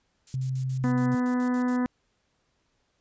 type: noise bursts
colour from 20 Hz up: violet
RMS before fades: -41 dBFS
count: 11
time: 0.27-1.765 s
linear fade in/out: 2 ms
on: 85 ms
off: 56 ms
type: tone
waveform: sine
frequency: 130.7 Hz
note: C3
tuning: 1 cent flat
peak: -26 dBFS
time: 0.34-1.15 s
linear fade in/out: 2 ms
type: harmonic tone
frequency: 249 Hz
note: B3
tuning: 14 cents sharp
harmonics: 1 / 2 / 3 / 4 / 5 / 6 / 7 / 8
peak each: -23 / -36 / -40 / -37 / -42 / -44 / -42 / -49 dBFS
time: 0.84-1.86 s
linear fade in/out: 0 ms
effects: pink hiss -72 dBFS RMS until 3 s + resampled to 16000 Hz